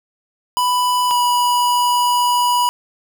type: tone pair in turn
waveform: square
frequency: 991 / 977.4 Hz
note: B5 / B5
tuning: +6 / -18 cents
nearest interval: unison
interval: 24 cents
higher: first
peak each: -15 / -14 dBFS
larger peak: second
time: 0.57-1.11 / 1.11-2.69 s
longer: second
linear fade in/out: 0 ms
effects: none

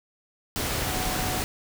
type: tone in noise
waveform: sine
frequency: 740 Hz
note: F#5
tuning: in tune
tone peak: -34 dBFS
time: 0.86-1.41 s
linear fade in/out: 0 ms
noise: pink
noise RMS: -28 dBFS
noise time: 0.56-1.44 s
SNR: -9 dB
effects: none

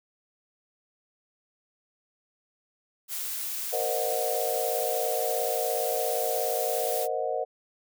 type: noise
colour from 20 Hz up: blue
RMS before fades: -33 dBFS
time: 3.08-7.08 s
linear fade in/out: 50 ms
type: chord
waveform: sine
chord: C half-diminished seventh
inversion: third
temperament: equal with one note detuned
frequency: 466.2 / 523.3 / 622.3 / 732.8 Hz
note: Bb4 / C5 / Eb5 / Gb5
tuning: 0 / 0 / 0 / -17 cents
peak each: -32 dBFS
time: 3.72-7.45 s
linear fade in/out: 20 ms
effects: none

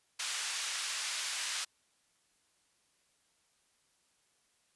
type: band-pass noise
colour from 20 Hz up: white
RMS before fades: -37 dBFS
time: 0.19-1.65 s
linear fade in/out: 10 ms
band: 1300 to 6900 Hz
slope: 12 dB/octave
effects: white hiss -73 dBFS RMS until 4.75 s + resampled to 24000 Hz

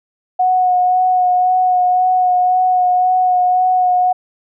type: tone with vibrato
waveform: sine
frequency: 732 Hz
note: F#5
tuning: 19 cents flat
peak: -10 dBFS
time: 0.39-4.13 s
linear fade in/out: 10 ms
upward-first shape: sine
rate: 1.9 Hz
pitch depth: 17 cents each way
effects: none

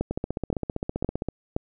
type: two click trains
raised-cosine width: 2 ms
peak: -14 / -11 dBFS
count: 19 / 4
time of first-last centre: 0.11-1.286 / 0.01-1.564 s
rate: 15.3 / 1.93 Hz
effects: none

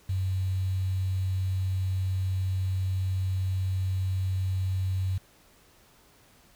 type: tone with quantisation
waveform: sine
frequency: 94 Hz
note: F#2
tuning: 28 cents sharp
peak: -25 dBFS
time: 0.09-5.18 s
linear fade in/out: 5 ms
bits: 8
effects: pink hiss -59 dBFS RMS until 6.55 s

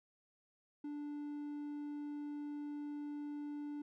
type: tone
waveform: triangle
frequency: 292.9 Hz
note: D4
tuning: 5 cents flat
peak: -39 dBFS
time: 0.84-3.82 s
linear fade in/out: 5 ms
effects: none

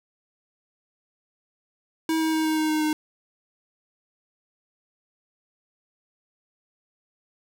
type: tone with pitch steps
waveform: square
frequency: 321.1 / 318.7 / 316.3 / 313.9 / 311.6 / 309.3 / 307 Hz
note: E4 / D#4 / D#4 / D#4 / D#4 / D#4 / D#4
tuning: -45 / +42 / +29 / +15 / +3 / -10 / -23 cents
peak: -22 dBFS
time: 2.09-2.93 s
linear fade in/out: 2 ms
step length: 120 ms
effects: none

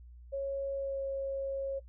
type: tone with pitch glide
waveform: sine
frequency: 550 to 544.9 Hz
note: C#5 to C#5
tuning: -14 to -30 cents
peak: -32 dBFS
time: 0.32-1.8 s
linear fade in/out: 20 ms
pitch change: -16 cents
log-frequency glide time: 0.75-1.01 s
effects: noise-tail reverb RT60 0.1 s tail -23 dB re dry + added 60 Hz sine -49 dBFS peak until 1.88 s

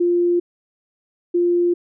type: tone pair in turn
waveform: sine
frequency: 349.2 / 349.2 Hz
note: F4 / F4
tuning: 0 / 0 cents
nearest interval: unison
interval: 0 cents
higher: neither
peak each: -14 dBFS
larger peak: neither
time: 0-0.4 / 1.34-1.74 s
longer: neither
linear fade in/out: 10 ms
effects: none

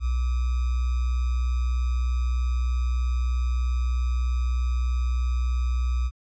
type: tone with sample-and-hold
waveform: sine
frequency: 61.6 Hz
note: B1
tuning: 4 cents flat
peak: -21 dBFS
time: 0-6.11 s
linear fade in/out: 50 ms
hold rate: 1225 Hz
effects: resampled to 16000 Hz

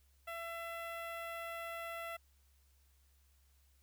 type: tone with notch filter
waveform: 15% pulse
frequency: 671 Hz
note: E5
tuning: 31 cents sharp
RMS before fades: -44 dBFS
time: 0.27-2.17 s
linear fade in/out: 10 ms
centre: 6400 Hz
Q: 0.86
effects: added 68 Hz sine -67 dBFS peak until 3.82 s + white hiss -75 dBFS RMS until 3.82 s

